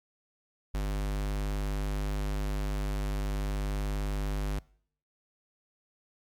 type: tone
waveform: square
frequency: 50.2 Hz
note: G1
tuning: 42 cents sharp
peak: -29 dBFS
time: 0.74-4.59 s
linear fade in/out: 5 ms
effects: noise-tail reverb RT60 0.6 s tail -23 dB re dry + MP3 96 kbps